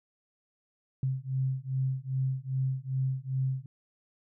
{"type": "beating tone pair", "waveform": "sine", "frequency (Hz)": [130.81, 133.31], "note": ["C3", "C3"], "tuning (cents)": [0, 33], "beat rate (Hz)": 2.5, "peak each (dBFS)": -31, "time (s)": [1.03, 3.66], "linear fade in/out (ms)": 2, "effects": []}